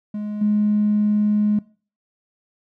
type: tone with level steps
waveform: triangle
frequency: 209.5 Hz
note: G#3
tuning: 15 cents sharp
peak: -22 / -11 dBFS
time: 0.14-1.59 s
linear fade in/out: 5 ms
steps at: 0.41 s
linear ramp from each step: 10 ms
effects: noise-tail reverb RT60 0.4 s tail -25 dB re dry + tanh soft clip ceiling -13 dBFS